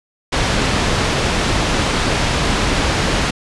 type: low-pass noise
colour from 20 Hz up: pink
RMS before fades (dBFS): -17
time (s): 0.32-3.31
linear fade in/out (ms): 10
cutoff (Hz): 5400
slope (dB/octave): 12
effects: resampled to 24000 Hz